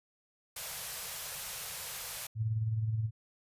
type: band-stop noise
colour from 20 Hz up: white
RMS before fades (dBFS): -40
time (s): 0.56-2.27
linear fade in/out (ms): 5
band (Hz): 180 to 440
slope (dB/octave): 48
type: tone with tremolo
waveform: sine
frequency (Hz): 110.6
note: A2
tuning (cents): +9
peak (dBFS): -27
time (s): 2.35-3.11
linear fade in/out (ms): 50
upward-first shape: sine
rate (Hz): 19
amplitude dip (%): 50
effects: resampled to 32000 Hz